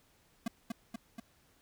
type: tone with echo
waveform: square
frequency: 228.9 Hz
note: A#3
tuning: 31 cents flat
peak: -32 dBFS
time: 0.46-0.48 s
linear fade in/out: 5 ms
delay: 240 ms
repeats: 3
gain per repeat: -3 dB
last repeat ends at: 1.2 s
effects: pink hiss -68 dBFS RMS until 1.61 s